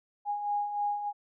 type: beating tone pair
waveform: sine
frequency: 820 / 823.3 Hz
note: G#5 / G#5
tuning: -22 / -15 cents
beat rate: 3.3 Hz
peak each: -37 / -29 dBFS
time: 0.25-1.13 s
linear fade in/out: 50 ms
effects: none

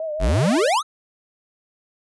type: tone with vibrato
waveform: sine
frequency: 622.3 Hz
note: D#5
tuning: in tune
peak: -24 dBFS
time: 0-0.68 s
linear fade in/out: 2 ms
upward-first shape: triangle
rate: 5.8 Hz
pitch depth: 87 cents each way
type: exponential sweep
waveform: square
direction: up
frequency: 39.12 to 1355 Hz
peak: -17 dBFS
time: 0.19-0.83 s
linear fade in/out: 50 ms
effects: resampled to 24000 Hz

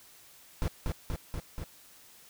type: noise with echo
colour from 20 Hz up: brown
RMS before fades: -29 dBFS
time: 0.62-0.68 s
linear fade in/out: 0 ms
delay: 240 ms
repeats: 4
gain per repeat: -2 dB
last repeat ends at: 1.64 s
effects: white hiss -56 dBFS RMS until 2.29 s

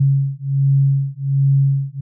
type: beating tone pair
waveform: sine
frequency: 137 / 138.3 Hz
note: C#3 / C#3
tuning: -20 / -4 cents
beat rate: 1.3 Hz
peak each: -16 dBFS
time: 0-2.01 s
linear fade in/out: 10 ms
effects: none

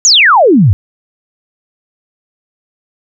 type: exponential sweep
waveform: sine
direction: down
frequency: 7040 to 85.8 Hz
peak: -3 dBFS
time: 0.05-0.73 s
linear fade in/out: 0 ms
effects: none

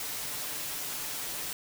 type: noise with comb filter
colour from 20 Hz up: white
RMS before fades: -36 dBFS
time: 0-1.53 s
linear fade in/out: 2 ms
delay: 6.8 ms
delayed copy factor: +0.55
effects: none

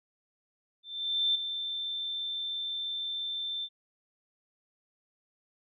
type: tone with ADSR envelope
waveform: sine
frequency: 3557 Hz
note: A7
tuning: 18 cents sharp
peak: -23 dBFS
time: 0.83-3.69 s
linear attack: 520 ms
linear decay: 8 ms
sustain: -9 dB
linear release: 56 ms
effects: none

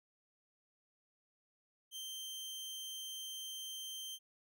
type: tone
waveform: sawtooth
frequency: 3136 Hz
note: G7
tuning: in tune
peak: -40 dBFS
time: 1.91-4.19 s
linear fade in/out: 50 ms
effects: none

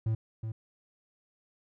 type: tone with echo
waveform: triangle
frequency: 110.9 Hz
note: A2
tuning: 14 cents sharp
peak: -24 dBFS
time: 0.06-0.15 s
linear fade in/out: 5 ms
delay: 370 ms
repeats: 1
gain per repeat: -7 dB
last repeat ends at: 0.52 s
effects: none

